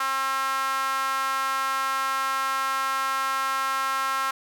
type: tone with high-pass filter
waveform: sawtooth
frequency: 268 Hz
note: C4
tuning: 42 cents sharp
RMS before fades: -26 dBFS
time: 0-4.31 s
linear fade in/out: 5 ms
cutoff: 1200 Hz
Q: 6.2
effects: none